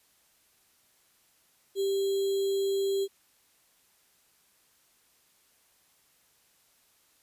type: tone with sample-and-hold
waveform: sine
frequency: 392 Hz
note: G4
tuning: in tune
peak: -25 dBFS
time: 1.75-3.08 s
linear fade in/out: 50 ms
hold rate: 3675 Hz
effects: white hiss -66 dBFS RMS until 7.22 s + resampled to 32000 Hz